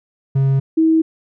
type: tone pair in turn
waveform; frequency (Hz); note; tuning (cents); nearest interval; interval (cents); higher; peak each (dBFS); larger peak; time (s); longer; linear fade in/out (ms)
triangle / sine; 135.6 / 321.4; C#3 / E4; -38 / -44; octave + minor third; 1494; second; -10; neither; 0.35-0.6 / 0.77-1.02; neither; 10
effects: none